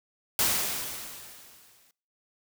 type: noise with exponential decay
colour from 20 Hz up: white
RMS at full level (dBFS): -23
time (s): 0.39-1.91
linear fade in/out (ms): 1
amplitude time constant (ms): 330
effects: noise-tail reverb RT60 0.5 s tail -24 dB re dry